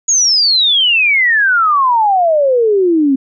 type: exponential sweep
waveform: sine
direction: down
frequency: 6790 to 261.6 Hz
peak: -8 dBFS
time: 0.08-3.16 s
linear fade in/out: 10 ms
effects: none